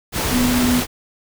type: tone in noise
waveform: sine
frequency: 246.9 Hz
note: B3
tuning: in tune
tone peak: -15 dBFS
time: 0.3-0.83 s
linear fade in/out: 50 ms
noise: pink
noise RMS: -21 dBFS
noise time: 0.12-0.87 s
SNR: +3 dB
effects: none